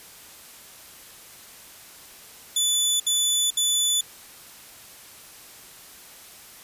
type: tone bursts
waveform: 20% pulse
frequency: 3482 Hz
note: A7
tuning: 19 cents flat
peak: -14 dBFS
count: 3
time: 2.56-4.01 s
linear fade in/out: 5 ms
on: 440 ms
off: 65 ms
effects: white hiss -46 dBFS RMS until 6.63 s + resampled to 32000 Hz